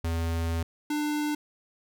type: tone pair in turn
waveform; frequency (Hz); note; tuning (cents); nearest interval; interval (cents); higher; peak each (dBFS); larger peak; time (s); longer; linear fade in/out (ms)
square; 82.9 / 298.3; E2 / D4; +10 / +27; octave + minor seventh; 2217; second; -27; neither; 0.04-0.63 / 0.9-1.35; first; 5
effects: none